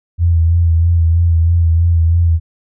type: tone with vibrato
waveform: sine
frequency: 83.8 Hz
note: E2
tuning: 29 cents sharp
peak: -8 dBFS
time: 0.18-2.4 s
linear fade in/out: 50 ms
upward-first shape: sine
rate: 3.1 Hz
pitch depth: 39 cents each way
effects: none